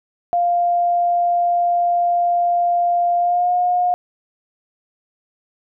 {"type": "tone with pitch glide", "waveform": "sine", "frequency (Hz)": [698.5, 716.1], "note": ["F5", "F5"], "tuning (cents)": [0, 43], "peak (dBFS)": -14, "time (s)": [0.33, 3.94], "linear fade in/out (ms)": 0, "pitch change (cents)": 43, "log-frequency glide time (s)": [3.18, 3.52], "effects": []}